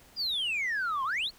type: exponential two-way sweep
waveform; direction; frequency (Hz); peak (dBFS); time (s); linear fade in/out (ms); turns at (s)
sine; down then up; 4988 to 1021 to 4588; -26; 0.16-1.31; 50; 1.04
effects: tanh soft clip ceiling -26 dBFS + pink hiss -57 dBFS RMS until 1.38 s